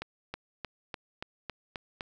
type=accelerating click train; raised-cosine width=0.3 ms; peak=-20 dBFS; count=8; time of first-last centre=0.02-2.008 s; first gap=320 ms; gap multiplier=0.96; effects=none